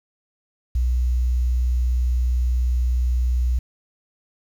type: tone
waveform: sine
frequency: 61.5 Hz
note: B1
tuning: 7 cents flat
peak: -17 dBFS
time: 0.75-3.59 s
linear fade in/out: 5 ms
effects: 8-bit